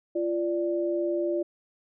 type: tone pair together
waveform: sine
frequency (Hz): 344.5 / 587.3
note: F4 / D5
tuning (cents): -24 / 0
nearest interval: major sixth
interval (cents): 924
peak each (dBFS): -26 / -29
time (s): 0.15-1.43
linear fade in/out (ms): 10
effects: none